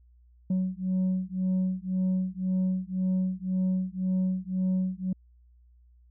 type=beating tone pair; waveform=sine; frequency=185 / 186.9 Hz; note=F#3 / F#3; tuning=0 / +18 cents; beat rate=1.9 Hz; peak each=-26 dBFS; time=0.5-5.13 s; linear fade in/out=5 ms; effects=tanh soft clip ceiling -22 dBFS + added 60 Hz sine -55 dBFS peak until 6.1 s